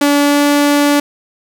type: tone with pitch glide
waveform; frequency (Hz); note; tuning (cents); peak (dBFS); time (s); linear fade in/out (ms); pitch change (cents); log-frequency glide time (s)
sawtooth; 287.4 to 289.1; D4 to D4; -37 to -27; -5; 0.01-1; 5; +10; 0.21-0.43
effects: none